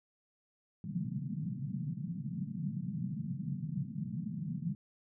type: band-pass noise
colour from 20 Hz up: pink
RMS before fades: -38 dBFS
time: 0.84-4.75 s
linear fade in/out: 2 ms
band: 130 to 210 Hz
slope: 48 dB/octave
effects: none